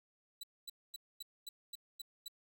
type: tone bursts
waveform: sawtooth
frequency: 3951 Hz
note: B7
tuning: in tune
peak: -40 dBFS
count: 8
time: 0.41-2.282 s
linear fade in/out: 5 ms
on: 24 ms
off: 240 ms
effects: none